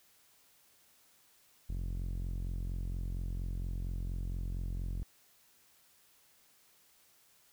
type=tone with low-pass filter; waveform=sawtooth; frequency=44.3 Hz; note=F1; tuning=25 cents sharp; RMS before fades=-37 dBFS; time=1.69-5.03 s; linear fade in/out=0 ms; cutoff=200 Hz; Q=0.57; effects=white hiss -66 dBFS RMS until 7.52 s